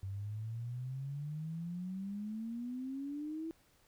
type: exponential sweep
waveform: sine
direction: up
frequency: 95.3 to 329.6 Hz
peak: -38 dBFS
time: 0.03-3.51 s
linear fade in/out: 0 ms
effects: pink hiss -69 dBFS RMS until 3.87 s